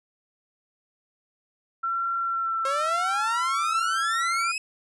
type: tone with vibrato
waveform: sine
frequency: 1351 Hz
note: E6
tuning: 42 cents sharp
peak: -24 dBFS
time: 1.83-4.52 s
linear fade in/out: 10 ms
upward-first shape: sine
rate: 0.88 Hz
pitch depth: 18 cents each way
type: exponential sweep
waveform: sawtooth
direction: up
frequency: 533 to 2600 Hz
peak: -24 dBFS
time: 2.65-4.58 s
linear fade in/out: 2 ms
effects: resampled to 24000 Hz